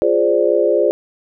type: chord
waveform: sine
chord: D half-diminished seventh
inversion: first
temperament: equal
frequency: 349.2 / 415.3 / 523.3 / 587.3 Hz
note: F4 / Ab4 / C5 / D5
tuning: 0 / 0 / 0 / 0 cents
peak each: -18 / -17 / -17 / -17 dBFS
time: 0.02-0.91 s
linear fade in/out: 0 ms
effects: none